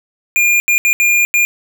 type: tone bursts at uneven times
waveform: square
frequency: 2412 Hz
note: D7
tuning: 46 cents sharp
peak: -10 dBFS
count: 5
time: 0.36-0.6 / 0.68-0.78 / 0.85-0.93 / 1-1.25 / 1.34-1.45 s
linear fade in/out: 0 ms
effects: 8-bit